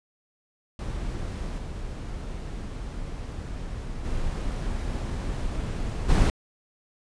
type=noise with level steps; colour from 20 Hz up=brown; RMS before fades=-31 / -34 / -29 / -18 dBFS; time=0.79-6.3 s; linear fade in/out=2 ms; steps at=1.57 / 4.04 / 6.08 s; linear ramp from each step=20 ms; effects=resampled to 22050 Hz